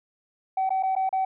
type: tone with dropouts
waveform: sine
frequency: 762 Hz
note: G5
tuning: 49 cents flat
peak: -20 dBFS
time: 0.57-1.25 s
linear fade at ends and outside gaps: 5 ms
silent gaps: 0.693-0.704 / 0.827-0.833 / 0.953-0.963 / 1.092-1.127 s
effects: tanh soft clip ceiling -19 dBFS